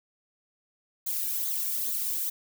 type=noise with flanger; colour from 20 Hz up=violet; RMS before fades=-30 dBFS; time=1.06-2.3 s; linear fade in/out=10 ms; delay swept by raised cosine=0.36 to 1.56 ms; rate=2.4 Hz; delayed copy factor=-0.7; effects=none